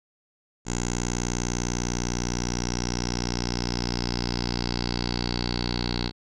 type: tone with low-pass filter sweep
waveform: 10% pulse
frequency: 59.9 Hz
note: A#1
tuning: 48 cents sharp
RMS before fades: -28 dBFS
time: 0.65-6.12 s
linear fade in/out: 50 ms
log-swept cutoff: 6800 to 4300 Hz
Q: 9.5
effects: none